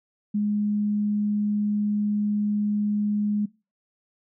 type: tone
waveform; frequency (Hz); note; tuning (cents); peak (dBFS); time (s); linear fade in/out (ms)
sine; 208; G#3; +3; -21; 0.34-3.46; 10
effects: noise-tail reverb RT60 0.3 s tail -22 dB re dry